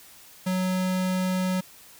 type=tone; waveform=square; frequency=185 Hz; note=F#3; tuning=in tune; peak=-24 dBFS; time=0.46-1.61 s; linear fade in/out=10 ms; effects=white hiss -50 dBFS RMS until 1.99 s